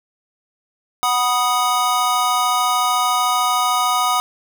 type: chord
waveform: square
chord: B major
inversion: second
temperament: equal with one note detuned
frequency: 740 / 980.4 / 1244.5 Hz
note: F#5 / B5 / D#6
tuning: 0 / -13 / 0 cents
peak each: -22 / -22 / -19 dBFS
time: 1.03-4.2 s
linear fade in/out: 0 ms
effects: none